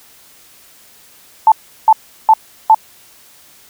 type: tone bursts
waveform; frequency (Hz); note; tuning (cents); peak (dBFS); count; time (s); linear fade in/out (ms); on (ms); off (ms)
sine; 880; A5; 0; -3; 4; 1.47-2.746; 2; 49; 360
effects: white hiss -45 dBFS RMS until 3.69 s